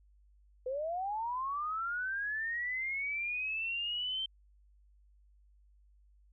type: linear sweep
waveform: sine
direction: up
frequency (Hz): 493.9 to 3136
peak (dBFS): -33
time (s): 0.66-4.26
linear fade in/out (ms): 5
effects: added 50 Hz sine -61 dBFS peak until 6.32 s